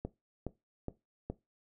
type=click train; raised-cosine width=2 ms; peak=-23 dBFS; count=4; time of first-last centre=0.05-1.3 s; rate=2.4 Hz; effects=noise-tail reverb RT60 0.2 s tail -17 dB re dry

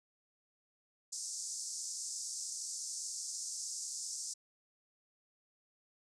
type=band-pass noise; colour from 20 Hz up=white; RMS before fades=-42 dBFS; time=1.12-4.34 s; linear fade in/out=10 ms; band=5100 to 8500 Hz; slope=48 dB/octave; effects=none

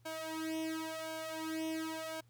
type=tone with flanger; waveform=sawtooth; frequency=319.3 Hz; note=D#4; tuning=45 cents sharp; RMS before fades=-40 dBFS; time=0.05-2.21 s; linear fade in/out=10 ms; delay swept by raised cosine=1.3 to 2.8 ms; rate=0.93 Hz; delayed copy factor=+0.9; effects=added 118 Hz sine -63 dBFS peak until 2.29 s + pink hiss -74 dBFS RMS until 2.29 s

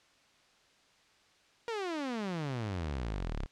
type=exponential sweep; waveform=sawtooth; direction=down; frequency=478.6 to 31.07 Hz; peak=-30 dBFS; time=1.68-3.46 s; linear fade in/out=0 ms; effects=white hiss -65 dBFS RMS until 3.51 s + low-pass 5000 Hz 12 dB/octave

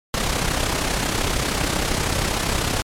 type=noise with amplitude modulation; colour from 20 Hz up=pink; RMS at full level=-19 dBFS; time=0.14-2.82 s; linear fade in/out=0 ms; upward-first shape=sine; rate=32.8 Hz; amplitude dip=55%; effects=low-pass 10000 Hz 12 dB/octave + MP3 96 kbps

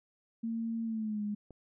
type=tone with pitch glide; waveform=sine; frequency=227.8 to 207.7 Hz; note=A#3 to G#3; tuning=-40 to 0 cents; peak=-32 dBFS; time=0.43-1.35 s; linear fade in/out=10 ms; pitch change=-160 cents; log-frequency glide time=0.84-1.23 s
type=click; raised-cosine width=2 ms; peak=-37 dBFS; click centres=1.507 s
effects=none

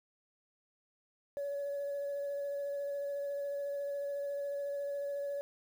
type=tone with vibrato; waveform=sine; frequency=566 Hz; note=C#5; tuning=36 cents sharp; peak=-33 dBFS; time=1.37-5.41 s; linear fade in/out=0 ms; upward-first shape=sine; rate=14 Hz; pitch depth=13 cents each way; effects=tanh soft clip ceiling -32 dBFS + 10-bit

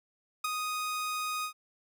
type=tone with ADSR envelope; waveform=sawtooth; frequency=1245 Hz; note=D#6; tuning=1 cent sharp; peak=-23 dBFS; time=0.44-1.53 s; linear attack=7 ms; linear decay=15 ms; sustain=-5 dB; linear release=89 ms; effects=none

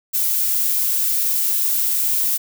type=noise; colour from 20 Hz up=violet; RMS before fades=-19 dBFS; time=0.13-2.38 s; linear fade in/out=20 ms; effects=none

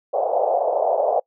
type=band-pass noise; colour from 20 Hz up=pink; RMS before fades=-20 dBFS; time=0.13-1.2 s; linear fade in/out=10 ms; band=510 to 770 Hz; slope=48 dB/octave; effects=noise-tail reverb RT60 0.1 s tail -26 dB re dry

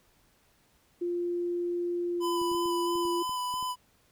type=tone with pitch glide; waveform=sine; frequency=349.2 to 347 Hz; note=F4 to F4; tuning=0 to -11 cents; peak=-28 dBFS; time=1.01-3.23 s; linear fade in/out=10 ms; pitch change=-11 cents; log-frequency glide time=2.08-2.29 s
type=tone with vibrato; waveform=square; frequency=1001 Hz; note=B5; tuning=23 cents sharp; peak=-31 dBFS; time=2.2-3.76 s; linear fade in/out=50 ms; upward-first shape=square; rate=3 Hz; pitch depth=11 cents each way
type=clicks; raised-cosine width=3 ms; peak=-36 dBFS; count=9; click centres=2.416 / 2.516 / 2.549 / 2.657 / 2.955 / 3.053 / 3.294 / 3.54 / 3.627 s
effects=pink hiss -66 dBFS RMS until 4.11 s

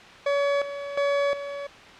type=tone with tremolo; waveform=40% pulse; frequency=566 Hz; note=C#5; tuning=36 cents sharp; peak=-20 dBFS; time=0.26-1.67 s; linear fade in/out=5 ms; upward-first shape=square; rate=1.4 Hz; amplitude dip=70%; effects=white hiss -45 dBFS RMS until 1.99 s + low-pass 3000 Hz 12 dB/octave

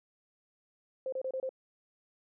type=tone bursts; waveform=sine; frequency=523.3 Hz; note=C5; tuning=in tune; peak=-32 dBFS; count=5; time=1.06-1.492 s; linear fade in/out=2 ms; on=64 ms; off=28 ms; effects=none

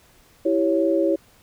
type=chord; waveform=sine; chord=C# diminished; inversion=first; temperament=equal; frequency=329.6 / 392 / 554.4 Hz; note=E4 / G4 / C#5; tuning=0 / 0 / 0 cents; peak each=-20 / -24 / -21 dBFS; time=0.45-1.16 s; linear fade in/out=10 ms; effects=pink hiss -55 dBFS RMS until 1.42 s

